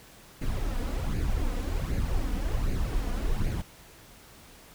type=noise with flanger; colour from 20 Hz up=brown; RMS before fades=-28 dBFS; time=0.41-3.62 s; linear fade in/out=10 ms; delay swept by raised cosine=0.44 to 4.14 ms; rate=1.3 Hz; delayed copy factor=+0.65; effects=pink hiss -52 dBFS RMS until 4.74 s